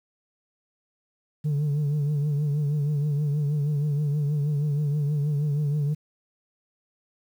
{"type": "tone with vibrato", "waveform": "sine", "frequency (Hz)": 146.83, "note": "D3", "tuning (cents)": 0, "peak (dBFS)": -19, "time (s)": [1.44, 5.95], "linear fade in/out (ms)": 20, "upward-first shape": "triangle", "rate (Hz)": 6.3, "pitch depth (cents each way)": 73, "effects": ["tanh soft clip ceiling -21 dBFS", "9-bit"]}